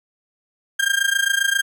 35% pulse tone with amplitude modulation, 1600 Hz, G6, 35 cents sharp, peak -12 dBFS, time 0.79-1.62 s, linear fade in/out 10 ms, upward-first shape sine, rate 27.5 Hz, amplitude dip 85%, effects none

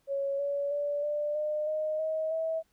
sine tone with pitch steps, 554.4 / 566.7 / 579.3 / 592.1 / 605.3 / 618.7 / 632.4 / 646.5 Hz, C#5 / C#5 / D5 / D5 / D#5 / D#5 / D#5 / E5, 0 / +38 / -24 / +14 / -48 / -10 / +28 / -34 cents, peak -28 dBFS, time 0.07-2.63 s, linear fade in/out 50 ms, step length 320 ms, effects pink hiss -72 dBFS RMS until 2.72 s

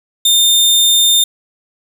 sawtooth tone, 3620 Hz, A7, 48 cents sharp, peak -5 dBFS, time 0.25-1.24 s, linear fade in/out 5 ms, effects none

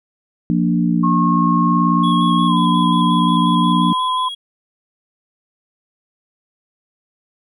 sine chord, Bb major, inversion second, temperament equal, 174.61 / 233.1 / 293.7 Hz, F3 / Bb3 / D4, 0 / 0 / 0 cents, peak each -16 / -18 / -20 dBFS, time 0.5-3.93 s, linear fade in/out 0 ms
sine tone with pitch glide, 1084 to 1017.3 Hz, C#6 to C6, -39 to -49 cents, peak -16 dBFS, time 1.03-4.29 s, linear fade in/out 10 ms, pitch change -110 cents, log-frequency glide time 2.47-2.54 s
triangle tone with vibrato, 3327 Hz, G#7, 2 cents sharp, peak -24 dBFS, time 2.03-4.35 s, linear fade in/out 10 ms, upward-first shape square, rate 5.6 Hz, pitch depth 15 cents each way
effects none

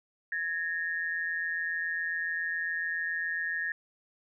sine tone pair together, 1670.8 / 1838 Hz, G#6 / A#6, +10 / -25 cents, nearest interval major second, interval 165 cents, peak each -33 / -32 dBFS, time 0.32-3.72 s, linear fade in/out 2 ms, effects none

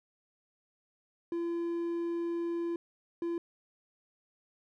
triangle tone bursts at uneven times, 340 Hz, F4, 46 cents flat, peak -29 dBFS, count 2, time 1.32-2.76 / 3.22-3.38 s, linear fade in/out 2 ms, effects none

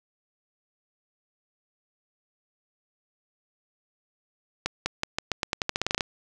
accelerating click train, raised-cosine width 0.2 ms, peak -8 dBFS, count 16, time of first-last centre 4.66-6.008 s, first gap 200 ms, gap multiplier 0.87, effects none

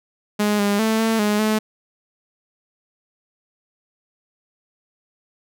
sawtooth tone with pitch steps, 208.4 / 203 / 221 / 224 / 208.8 / 216 Hz, G#3 / G#3 / A3 / A3 / G#3 / A3, +6 / -39 / +8 / +31 / +10 / -32 cents, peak -13 dBFS, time 0.39-1.59 s, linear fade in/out 10 ms, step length 200 ms, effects none

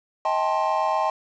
triangle chord, A half-diminished seventh, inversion second, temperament just, 633.6 / 792 / 880 / 1056 Hz, Eb5 / G5 / A5 / C6, +31 / +18 / 0 / +16 cents, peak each -24 dBFS, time 0.25-1.1 s, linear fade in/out 2 ms, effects resampled to 16000 Hz + 8-bit

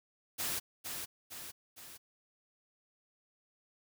white noise with echo, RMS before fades -36 dBFS, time 0.38-0.6 s, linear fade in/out 20 ms, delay 460 ms, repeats 3, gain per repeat -5 dB, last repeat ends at 1.98 s, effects none

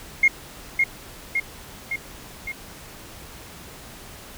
sine tone with echo, 2141 Hz, C7, 39 cents sharp, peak -11 dBFS, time 0.23-0.28 s, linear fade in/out 5 ms, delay 560 ms, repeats 4, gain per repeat -4 dB, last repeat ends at 2.52 s, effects tanh soft clip ceiling -7 dBFS + pink hiss -42 dBFS RMS until 4.37 s

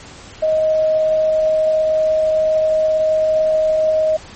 sine tone, 627 Hz, D#5, 13 cents sharp, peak -12 dBFS, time 0.42-4.17 s, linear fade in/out 10 ms, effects pink hiss -38 dBFS RMS until 4.35 s + MP3 32 kbps

